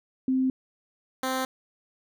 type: tone pair in turn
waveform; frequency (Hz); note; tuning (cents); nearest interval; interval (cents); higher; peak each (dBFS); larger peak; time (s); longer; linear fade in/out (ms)
sine / 10% pulse; 260.6 / 260.6; C4 / C4; -7 / -7; unison; 0; neither; -21 / -18; second; 0.28-0.5 / 1.23-1.45; neither; 2
effects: none